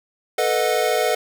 square chord, B dominant seventh, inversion third, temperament equal with one note detuned, 440 / 493.9 / 622.3 / 728.5 Hz, A4 / B4 / D#5 / F#5, 0 / 0 / 0 / -27 cents, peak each -24 dBFS, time 0.38-1.15 s, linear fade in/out 5 ms, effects none

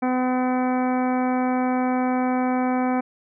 harmonic tone, 253.5 Hz, B3, 45 cents sharp, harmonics 1 / 2 / 3 / 4 / 5 / 6 / 7 / 8 / 9, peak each -21 / -29 / -26 / -33 / -35 / -38 / -42 / -45 / -38 dBFS, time 0.02-3.01 s, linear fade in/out 10 ms, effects none

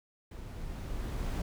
brown noise with level ramp, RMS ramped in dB -44 to -32 dBFS, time 0.31-1.42 s, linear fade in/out 5 ms, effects none

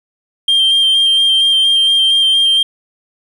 sine tone with vibrato, 3175 Hz, G7, 21 cents sharp, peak -6 dBFS, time 0.48-2.63 s, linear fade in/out 5 ms, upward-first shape square, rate 4.3 Hz, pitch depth 13 cents each way, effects tanh soft clip ceiling -7 dBFS + 7-bit

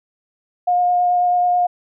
sine tone with vibrato, 714 Hz, F5, 38 cents sharp, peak -13 dBFS, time 0.67-1.67 s, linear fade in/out 10 ms, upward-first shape sine, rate 9.2 Hz, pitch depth 9 cents each way, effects none

